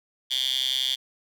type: tone with high-pass filter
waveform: 10% pulse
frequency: 131.1 Hz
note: C3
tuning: 4 cents sharp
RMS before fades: -26 dBFS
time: 0.3-0.96 s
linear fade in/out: 20 ms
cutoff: 3400 Hz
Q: 8.9
effects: none